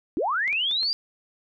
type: linear sweep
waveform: sine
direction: up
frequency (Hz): 255.4 to 4842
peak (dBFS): -22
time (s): 0.17-0.93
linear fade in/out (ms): 0
type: clicks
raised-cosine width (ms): 0.2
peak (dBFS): -24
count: 4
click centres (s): 0.478 / 0.528 / 0.712 / 0.831
effects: none